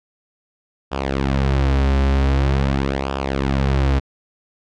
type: tone with flanger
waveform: sawtooth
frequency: 67.9 Hz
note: C#2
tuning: 35 cents flat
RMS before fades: -18 dBFS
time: 0.91-4 s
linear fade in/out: 20 ms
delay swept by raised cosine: 0.48 to 6.38 ms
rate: 0.45 Hz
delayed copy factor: -0.7
effects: low-pass 4000 Hz 12 dB/octave